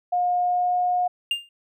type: tone with pitch glide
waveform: sine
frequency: 715 to 719.6 Hz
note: F5 to F#5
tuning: +41 to -48 cents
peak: -19 dBFS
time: 0.12-1.08 s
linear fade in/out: 10 ms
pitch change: +11 cents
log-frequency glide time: 0.39-0.77 s
type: tone with exponential decay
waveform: triangle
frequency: 2805 Hz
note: F7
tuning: 7 cents sharp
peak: -16 dBFS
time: 1.31-1.49 s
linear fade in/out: 2 ms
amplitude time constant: 39 ms
effects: none